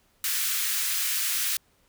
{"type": "high-pass noise", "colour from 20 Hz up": "white", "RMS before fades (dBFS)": -27, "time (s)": [0.24, 1.57], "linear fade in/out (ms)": 2, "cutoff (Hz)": 1400, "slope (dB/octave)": 24, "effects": ["pink hiss -65 dBFS RMS until 1.88 s"]}